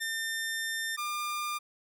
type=tone pair in turn; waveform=sawtooth; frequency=1800 / 1201.4 Hz; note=A6 / D6; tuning=+39 / +39 cents; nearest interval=perfect fifth; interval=700 cents; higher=first; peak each=-28 dBFS; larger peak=neither; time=0-0.97 / 0.97-1.59 s; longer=first; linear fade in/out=20 ms; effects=none